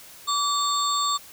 sine tone cluster, 1154 / 3607 / 4392 / 7560 Hz, D6 / A7 / C#8 / A#8, -31 / +42 / -17 / +23 cents, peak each -23 / -29 / -31 / -30 dBFS, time 0.27-1.18 s, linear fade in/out 20 ms, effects white hiss -46 dBFS RMS until 1.32 s

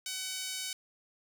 5% pulse tone with high-pass filter, 753 Hz, F#5, 30 cents sharp, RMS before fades -38 dBFS, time 0.06-0.73 s, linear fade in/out 2 ms, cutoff 2300 Hz, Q 0.89, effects none

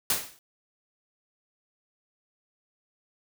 white noise with exponential decay, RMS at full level -22 dBFS, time 0.1-0.39 s, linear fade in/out 1 ms, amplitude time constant 63 ms, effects none

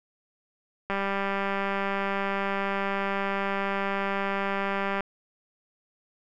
click train, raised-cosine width 0.5 ms, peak -14 dBFS, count 810, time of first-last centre 0.9-5.007 s, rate 197 Hz, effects none

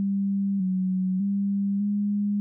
sine tone with pitch steps, 197.6 / 186.2 / 199.2 / 204.6 Hz, G3 / F#3 / G3 / G#3, +14 / +11 / +28 / -26 cents, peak -22 dBFS, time 0-2.4 s, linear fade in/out 0 ms, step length 600 ms, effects none

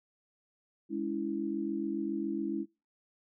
sine chord, C# minor, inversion second, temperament equal with one note detuned, 207.7 / 282.4 / 329.6 Hz, G#3 / C#4 / E4, 0 / +32 / 0 cents, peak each -37 / -36 / -34 dBFS, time 0.89-2.66 s, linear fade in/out 50 ms, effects noise-tail reverb RT60 0.3 s tail -25 dB re dry

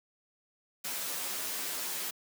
white noise with comb filter, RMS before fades -36 dBFS, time 0.84-2.11 s, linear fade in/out 10 ms, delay 11 ms, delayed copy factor +0.95, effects high-pass 200 Hz 12 dB/octave

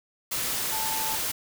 sine tone in noise, 880 Hz, A5, in tune, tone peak -32 dBFS, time 0.72-1.16 s, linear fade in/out 10 ms, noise white, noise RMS -29 dBFS, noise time 0.31-1.32 s, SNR -6 dB, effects none

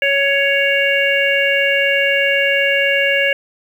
harmonic tone, 557 Hz, C#5, 8 cents sharp, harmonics 1 / 3 / 4 / 5, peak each -18 / -18 / -18 / -18 dBFS, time 0.02-3.33 s, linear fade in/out 2 ms, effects 7-bit

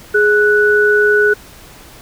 sine tone pair together, 417.1 / 1480 Hz, G#4 / F#6, +7 / 0 cents, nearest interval octave + minor seventh, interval 2193 cents, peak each -11 dBFS, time 0.14-1.34 s, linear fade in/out 10 ms, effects pink hiss -39 dBFS RMS until 2.01 s

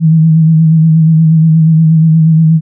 sine tone with vibrato, 160.2 Hz, E3, 49 cents flat, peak -3 dBFS, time 0-2.61 s, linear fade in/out 50 ms, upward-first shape sine, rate 8.4 Hz, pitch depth 37 cents each way, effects none

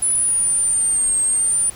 sine exponential two-way sweep, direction down then up, 10080 to 8372 to 9450 Hz, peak -15 dBFS, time 0.02-1.7 s, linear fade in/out 5 ms, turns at 1.22 s, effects pink hiss -40 dBFS RMS until 1.75 s

